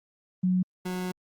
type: tone pair in turn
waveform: sine / 30% pulse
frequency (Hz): 183.3 / 182.49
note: F#3 / F#3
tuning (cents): -16 / -24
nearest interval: unison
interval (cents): 8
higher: first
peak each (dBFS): -21 / -27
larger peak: first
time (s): 0.43-0.63 / 0.85-1.12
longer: second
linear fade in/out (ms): 10
effects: Opus 24 kbps